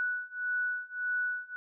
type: beating tone pair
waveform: sine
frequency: 1477 / 1478.7 Hz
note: F#6 / F#6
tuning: -3 / -1 cents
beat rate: 1.7 Hz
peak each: -34 / -33 dBFS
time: 0-1.56 s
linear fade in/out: 0 ms
effects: none